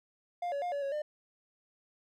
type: tone with pitch steps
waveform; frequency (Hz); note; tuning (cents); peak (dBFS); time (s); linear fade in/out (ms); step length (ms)
triangle; 703 / 565 / 709 / 569 / 553 / 601; F5 / C#5 / F5 / C#5 / C#5 / D5; +11 / +33 / +26 / +45 / -4 / +40; -30; 0.42-1.02; 5; 100
effects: none